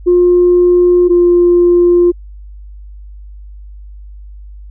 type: tone pair in turn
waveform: sine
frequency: 355 / 350.3 Hz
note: F4 / F4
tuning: +28 / +5 cents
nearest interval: unison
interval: 23 cents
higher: first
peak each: -4 dBFS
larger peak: neither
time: 0.06-1.09 / 1.09-2.12 s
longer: neither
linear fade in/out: 20 ms
effects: tanh soft clip ceiling -1 dBFS + added 50 Hz sine -29 dBFS peak until 4.7 s